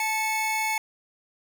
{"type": "tone pair together", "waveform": "45% pulse", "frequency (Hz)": [873.1, 2200], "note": ["A5", "C#7"], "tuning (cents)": [-14, -14], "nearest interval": "octave + major third", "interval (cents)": 1600, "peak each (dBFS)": -27, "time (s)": [0, 0.78], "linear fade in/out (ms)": 2, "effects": []}